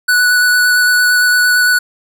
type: tone with vibrato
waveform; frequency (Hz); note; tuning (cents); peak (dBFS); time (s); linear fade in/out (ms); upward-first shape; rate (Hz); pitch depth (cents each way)
square; 1480; F#6; 0; -9; 0.08-1.79; 10; square; 8.8; 9
effects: none